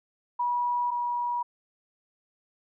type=tone pair in turn; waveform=sine; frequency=970 / 964.7 Hz; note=B5 / B5; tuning=-31 / -41 cents; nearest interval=unison; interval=10 cents; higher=first; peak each=-24 / -26 dBFS; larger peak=first; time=0.39-0.91 / 0.91-1.43 s; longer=neither; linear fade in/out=10 ms; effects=none